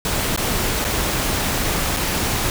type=noise with dropouts; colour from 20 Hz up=pink; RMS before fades=-21 dBFS; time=0.05-2.5 s; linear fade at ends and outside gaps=1 ms; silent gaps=0.362-0.375 / 0.844-0.849 / 1.965-1.969 s; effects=none